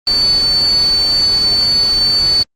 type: tone in noise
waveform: sine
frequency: 4499 Hz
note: C#8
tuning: 25 cents sharp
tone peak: -9 dBFS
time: 0.07-2.43 s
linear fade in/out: 2 ms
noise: pink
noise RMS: -25 dBFS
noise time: 0.07-2.43 s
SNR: +13 dB
effects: low-pass 10000 Hz 12 dB/octave + Opus 24 kbps